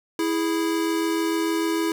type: tone pair together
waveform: square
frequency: 328.6 / 415.3 Hz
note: E4 / G#4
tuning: -5 / 0 cents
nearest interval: major third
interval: 405 cents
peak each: -23 / -29 dBFS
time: 0.19-1.92 s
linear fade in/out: 2 ms
effects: 10-bit